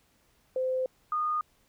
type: tone pair in turn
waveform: sine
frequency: 516 / 1227.3 Hz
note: C5 / D#6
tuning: -24 / -24 cents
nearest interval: octave + minor third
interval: 1500 cents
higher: second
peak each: -26 dBFS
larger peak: neither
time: 0.56-0.86 / 1.12-1.41 s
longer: first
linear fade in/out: 2 ms
effects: pink hiss -67 dBFS RMS until 1.68 s